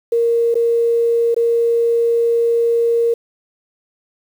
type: tone with dropouts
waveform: sine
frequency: 466.2 Hz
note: A#4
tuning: in tune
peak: -12 dBFS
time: 0.12-3.14 s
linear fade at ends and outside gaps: 5 ms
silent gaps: 0.543-0.553 / 1.345-1.364 s
effects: 7-bit